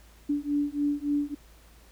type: beating tone pair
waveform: sine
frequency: 288.1 / 291.6 Hz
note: D4 / D4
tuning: -33 / -12 cents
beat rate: 3.5 Hz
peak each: -28 dBFS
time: 0.29-1.35 s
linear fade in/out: 10 ms
effects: added 55 Hz sine -53 dBFS peak until 1.91 s + pink hiss -58 dBFS RMS until 1.91 s